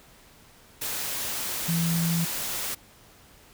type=tone in noise; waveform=sine; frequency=167.3 Hz; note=E3; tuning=26 cents sharp; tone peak=-23 dBFS; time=1.68-2.25 s; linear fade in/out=10 ms; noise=white; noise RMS=-31 dBFS; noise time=0.81-2.75 s; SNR=+5 dB; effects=pink hiss -54 dBFS RMS until 3.53 s